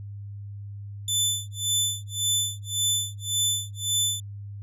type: tone with tremolo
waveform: 20% pulse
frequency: 3516 Hz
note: A7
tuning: 2 cents flat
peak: -15 dBFS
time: 1.08-4.2 s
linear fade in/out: 2 ms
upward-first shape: sine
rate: 1.8 Hz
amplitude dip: 100%
effects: added 101 Hz sine -35 dBFS peak until 4.62 s